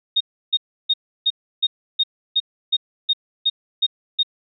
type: tone bursts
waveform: sine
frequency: 3708 Hz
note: A#7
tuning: 10 cents flat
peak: -14 dBFS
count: 12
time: 0.16-4.232 s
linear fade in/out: 10 ms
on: 46 ms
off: 320 ms
effects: none